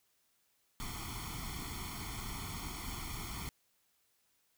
pink noise with comb filter, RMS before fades -42 dBFS, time 0.8-3.49 s, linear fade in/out 0 ms, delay 0.91 ms, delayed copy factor +0.95, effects white hiss -75 dBFS RMS until 4.57 s

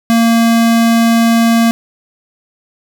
square tone, 230 Hz, A#3, 23 cents flat, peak -8 dBFS, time 0.1-1.71 s, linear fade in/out 0 ms, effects none

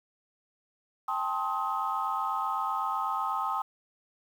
sine chord, A half-diminished seventh, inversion third, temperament just, 792 / 880 / 1056 / 1267.2 Hz, G5 / A5 / C6 / Eb6, +18 / 0 / +16 / +31 cents, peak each -34 / -34 / -33 / -31 dBFS, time 1.08-3.62 s, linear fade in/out 5 ms, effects tanh soft clip ceiling -19 dBFS + 9-bit

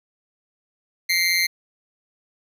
25% pulse tone with amplitude modulation, 2093 Hz, C7, in tune, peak -11 dBFS, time 1.09-1.47 s, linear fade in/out 10 ms, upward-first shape sine, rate 176 Hz, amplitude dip 75%, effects none

